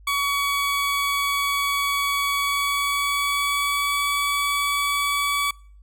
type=tone with pitch glide; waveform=20% pulse; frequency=1130 to 1141.2 Hz; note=C#6 to C#6; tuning=+33 to +50 cents; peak=-16 dBFS; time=0.07-5.51 s; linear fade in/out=5 ms; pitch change=+17 cents; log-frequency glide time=2.37-4.02 s; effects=noise-tail reverb RT60 0.5 s tail -25 dB re dry + added 50 Hz sine -45 dBFS peak until 5.82 s